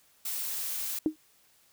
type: noise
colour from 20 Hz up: blue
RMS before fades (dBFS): -34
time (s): 0.25-0.99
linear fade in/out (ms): 5
type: tone with exponential decay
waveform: sine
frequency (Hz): 311.1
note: D#4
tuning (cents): 0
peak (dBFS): -19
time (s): 1.06-1.16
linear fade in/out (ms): 1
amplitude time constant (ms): 20
effects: white hiss -64 dBFS RMS until 1.72 s